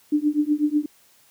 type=tone with tremolo; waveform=sine; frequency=297.8 Hz; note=D4; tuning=24 cents sharp; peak=-14 dBFS; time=0.12-0.86 s; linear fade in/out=5 ms; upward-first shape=triangle; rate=8.1 Hz; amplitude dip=100%; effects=white hiss -57 dBFS RMS until 1.3 s + high-pass 60 Hz 12 dB/octave